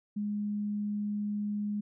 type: tone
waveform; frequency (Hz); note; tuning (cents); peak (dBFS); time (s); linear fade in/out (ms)
sine; 207.3; G#3; -3; -30; 0.16-1.81; 10
effects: none